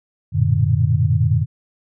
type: tone cluster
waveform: sine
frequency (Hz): 92.2 / 111.2 / 121 / 149.3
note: F#2 / A2 / B2 / D3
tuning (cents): -6 / +19 / -35 / +29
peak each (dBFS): -19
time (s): 0.32-1.46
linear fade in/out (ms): 50
effects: none